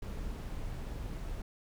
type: noise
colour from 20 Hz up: brown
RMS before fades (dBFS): -39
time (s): 0.02-1.42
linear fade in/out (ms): 5
effects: none